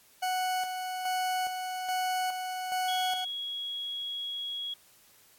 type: tone with tremolo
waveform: 40% pulse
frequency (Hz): 740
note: F#5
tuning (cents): 0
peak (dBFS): -27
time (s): 0.22-3.25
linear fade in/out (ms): 10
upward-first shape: square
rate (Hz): 1.2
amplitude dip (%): 45
type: tone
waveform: sine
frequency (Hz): 3322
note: G#7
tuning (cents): 0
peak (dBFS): -33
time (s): 2.88-4.74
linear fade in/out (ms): 5
effects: white hiss -60 dBFS RMS until 5.38 s + AAC 64 kbps